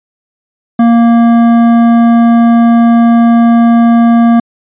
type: tone with hard clipping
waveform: sine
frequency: 233.1 Hz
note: A#3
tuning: in tune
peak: -5 dBFS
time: 0.79-4.4 s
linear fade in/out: 5 ms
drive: 11 dB
effects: resampled to 8000 Hz